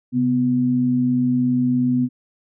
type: tone pair together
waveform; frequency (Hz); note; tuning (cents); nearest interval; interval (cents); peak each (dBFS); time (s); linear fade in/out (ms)
sine; 131.8 / 248.8; C3 / B3; +13 / +13; major seventh; 1100; -24 / -16; 0.12-2.09; 50
effects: none